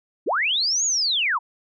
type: linear two-way sweep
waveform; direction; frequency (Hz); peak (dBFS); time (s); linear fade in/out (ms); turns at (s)
sine; up then down; 207.7 to 6860 to 848; -19; 0.26-1.39; 20; 0.85
effects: none